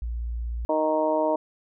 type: tone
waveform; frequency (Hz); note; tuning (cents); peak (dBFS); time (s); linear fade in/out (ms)
sine; 58.27; A#1; 0; -27; 0.02-0.65; 0
type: harmonic tone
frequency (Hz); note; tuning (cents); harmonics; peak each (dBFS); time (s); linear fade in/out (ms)
155.56; D#3; 0; 2 / 3 / 4 / 5 / 6 / 7; -28 / -30 / -23 / -37 / -27 / -40; 0.69-1.36; 5
effects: none